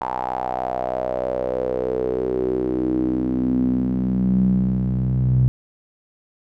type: tone with band-pass filter sweep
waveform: sawtooth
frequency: 63.2 Hz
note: B1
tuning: 41 cents sharp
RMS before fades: -21 dBFS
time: 0.01-5.48 s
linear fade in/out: 0 ms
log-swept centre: 900 to 130 Hz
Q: 6.9
effects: none